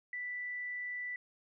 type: tone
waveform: sine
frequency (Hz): 1975.5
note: B6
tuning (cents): 0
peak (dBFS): -37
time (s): 0.13-1.16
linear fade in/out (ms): 2
effects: none